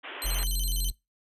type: band-pass noise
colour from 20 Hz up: white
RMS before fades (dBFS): -40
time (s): 0.03-0.45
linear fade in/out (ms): 20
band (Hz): 270 to 3300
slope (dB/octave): 96
type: tone with vibrato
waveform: 10% pulse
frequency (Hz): 3562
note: A7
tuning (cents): +21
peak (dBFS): -24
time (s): 0.22-0.9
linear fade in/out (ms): 0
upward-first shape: square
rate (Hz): 12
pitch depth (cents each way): 260
type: tone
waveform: triangle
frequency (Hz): 43.65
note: F1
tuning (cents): 0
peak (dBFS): -24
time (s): 0.24-0.92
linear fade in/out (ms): 20
effects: noise-tail reverb RT60 0.2 s tail -22 dB re dry + resampled to 32000 Hz